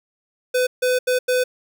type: tone bursts at uneven times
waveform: square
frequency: 503 Hz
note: B4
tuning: 32 cents sharp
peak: -17 dBFS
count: 4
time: 0.54-0.67 / 0.82-0.99 / 1.07-1.19 / 1.28-1.44 s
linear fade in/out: 10 ms
effects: none